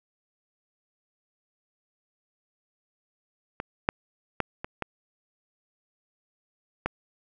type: clicks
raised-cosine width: 0.5 ms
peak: -16 / -6 / -9 / -18 / -14 / -11 dBFS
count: 6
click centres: 3.601 / 3.889 / 4.403 / 4.645 / 4.823 / 6.86 s
effects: none